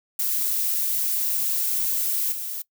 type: noise with level steps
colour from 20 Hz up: violet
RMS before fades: -24 / -31 dBFS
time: 0.19-2.62 s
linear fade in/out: 5 ms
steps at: 2.32 s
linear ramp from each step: 2 ms
effects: noise-tail reverb RT60 0.1 s tail -21 dB re dry